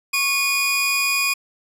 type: tone pair together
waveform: sawtooth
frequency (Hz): 1108.7 / 2459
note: C#6 / D#7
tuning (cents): 0 / -21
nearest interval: octave + major second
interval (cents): 1379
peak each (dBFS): -23 / -15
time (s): 0.13-1.34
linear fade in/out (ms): 10
effects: resampled to 32000 Hz